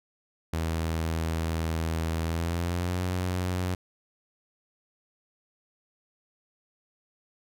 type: tone with pitch glide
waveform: sawtooth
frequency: 81.4 to 90.84 Hz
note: E2 to F#2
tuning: -21 to -31 cents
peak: -23 dBFS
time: 0.53-3.75 s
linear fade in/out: 5 ms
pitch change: +190 cents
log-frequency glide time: 2.22-3.03 s
effects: none